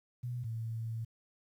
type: tone pair in turn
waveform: sine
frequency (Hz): 122.3 / 113.32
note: B2 / A#2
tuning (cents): -16 / -49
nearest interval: minor second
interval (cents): 133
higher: first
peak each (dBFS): -35 / -35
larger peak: neither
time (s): 0.23-0.44 / 0.44-1.05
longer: second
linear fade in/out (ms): 10
effects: 11-bit